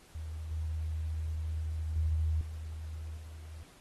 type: tone with level steps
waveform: sine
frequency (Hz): 79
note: D#2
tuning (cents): +27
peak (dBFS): -37 / -32 / -27 / -38 / -43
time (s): 0.15-3.63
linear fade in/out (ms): 0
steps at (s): 0.51 / 1.96 / 2.41 / 3.17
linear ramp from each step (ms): 2
effects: pink hiss -59 dBFS RMS until 3.8 s + AAC 32 kbps